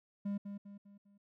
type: tone with echo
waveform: triangle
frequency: 201.3 Hz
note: G3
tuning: 46 cents sharp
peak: -32 dBFS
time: 0.25-0.38 s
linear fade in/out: 10 ms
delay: 200 ms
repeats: 4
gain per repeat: -7 dB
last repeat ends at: 1.18 s
effects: none